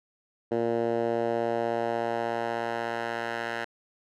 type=tone with band-pass filter sweep; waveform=10% pulse; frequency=116.54 Hz; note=A#2; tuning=in tune; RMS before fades=-29 dBFS; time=0.51-3.65 s; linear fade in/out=10 ms; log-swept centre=420 to 1500 Hz; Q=1.3; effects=none